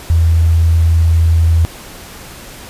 sine tone, 82.4 Hz, E2, in tune, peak -7 dBFS, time 0.1-1.65 s, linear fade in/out 0 ms, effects pink hiss -33 dBFS RMS until 2.69 s + resampled to 32000 Hz

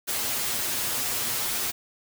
white noise with comb filter, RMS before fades -28 dBFS, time 0.07-1.72 s, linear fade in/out 20 ms, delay 8.4 ms, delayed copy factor +0.95, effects none

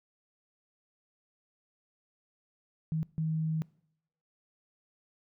sine tone bursts at uneven times, 158.6 Hz, D#3, 33 cents sharp, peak -28 dBFS, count 2, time 2.92-3.03 / 3.18-3.62 s, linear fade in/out 0 ms, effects noise-tail reverb RT60 0.7 s tail -23 dB re dry

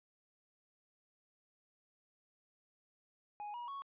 triangle tone with pitch steps, 830.6 / 959.6 / 1108.7 Hz, G#5 / A#5 / C#6, 0 / +50 / 0 cents, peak -40 dBFS, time 3.4-3.82 s, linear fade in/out 0 ms, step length 140 ms, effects resampled to 8000 Hz

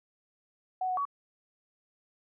sine tone with pitch steps, 744 / 737 / 1129 Hz, F#5 / F#5 / C#6, +9 / -7 / +31 cents, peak -28 dBFS, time 0.81-1.053 s, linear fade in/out 5 ms, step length 81 ms, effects none

